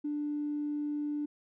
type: tone with tanh clipping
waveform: triangle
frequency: 294.9 Hz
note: D4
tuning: 7 cents sharp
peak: -31 dBFS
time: 0.04-1.26 s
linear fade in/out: 10 ms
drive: 4 dB
effects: none